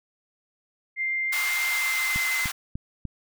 sine tone with pitch glide, 2098 to 2060 Hz, C7 to C7, +4 to -28 cents, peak -24 dBFS, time 0.96-2.49 s, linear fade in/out 50 ms, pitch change -32 cents, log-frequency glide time 1.59-2.35 s
pink high-pass noise, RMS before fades -31 dBFS, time 1.32-2.52 s, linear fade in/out 10 ms, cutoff 1000 Hz, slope 24 dB/octave
click train, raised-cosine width 5 ms, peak -20 dBFS, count 4, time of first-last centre 2.16-3.053 s, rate 3.36 Hz
effects none

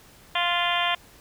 harmonic tone with a mistuned harmonic, 349.2 Hz, F4, in tune, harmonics 2 / 3 / 4 / 5 / 6 / 7 / 8 / 9 / 10, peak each -28 / -28 / -33 / -31 / -32 / -32 / -32 / -29 / -33 dBFS, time 0.35-0.95 s, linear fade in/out 5 ms, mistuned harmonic 6, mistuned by -25 cents, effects pink hiss -52 dBFS RMS until 1.2 s

